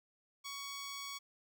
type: tone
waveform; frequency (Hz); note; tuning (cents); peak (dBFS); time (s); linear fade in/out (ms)
10% pulse; 1119; C#6; +16; -34; 0.44-1.19; 20
effects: none